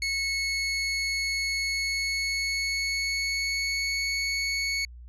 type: tone with pitch glide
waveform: 25% pulse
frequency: 2196 to 2215 Hz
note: C#7 to C#7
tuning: -17 to -2 cents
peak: -22 dBFS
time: 0.02-4.85 s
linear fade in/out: 2 ms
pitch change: +15 cents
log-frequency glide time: 1.65-4.07 s
effects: added 60 Hz sine -42 dBFS peak until 5.08 s + resampled to 24000 Hz